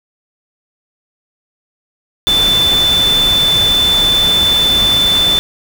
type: tone in noise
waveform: sine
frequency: 3520 Hz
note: A7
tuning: in tune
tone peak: -9 dBFS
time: 2.27-5.39 s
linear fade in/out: 0 ms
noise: pink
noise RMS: -20 dBFS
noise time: 2.27-5.39 s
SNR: +8 dB
effects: none